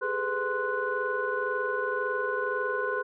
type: tone cluster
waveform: sine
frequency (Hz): 406.8 / 428.7 / 502 / 1042 / 1479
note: G#4 / A4 / B4 / C6 / F#6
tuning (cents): -36 / -45 / +28 / -7 / -1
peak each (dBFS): -34 / -35 / -32 / -33 / -31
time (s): 0.01-3.03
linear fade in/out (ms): 20
effects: tanh soft clip ceiling -16 dBFS